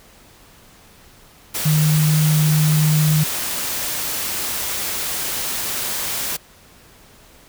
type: tone in noise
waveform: sine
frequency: 153.6 Hz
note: D#3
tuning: 22 cents flat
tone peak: -13 dBFS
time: 1.65-3.24 s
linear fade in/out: 10 ms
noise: white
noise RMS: -24 dBFS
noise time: 1.54-6.37 s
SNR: +8 dB
effects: pink hiss -48 dBFS RMS until 7.48 s